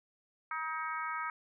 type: harmonic tone with a mistuned harmonic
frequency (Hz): 317.2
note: D#4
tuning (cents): +33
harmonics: 3 / 4 / 5 / 6 / 7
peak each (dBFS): -41 / -37 / -42 / -47 / -44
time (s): 0.51-1.3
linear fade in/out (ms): 2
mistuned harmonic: 6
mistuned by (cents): -16
effects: none